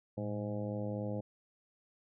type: harmonic tone with a mistuned harmonic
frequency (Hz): 103.7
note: G#2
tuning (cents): -2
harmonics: 1 / 2 / 3 / 4 / 5 / 6 / 7 / 8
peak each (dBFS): -39 / -40 / -44 / -49 / -41 / -47 / -55 / -53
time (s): 0.17-1.21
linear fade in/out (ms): 10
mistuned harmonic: 1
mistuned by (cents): +120
effects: none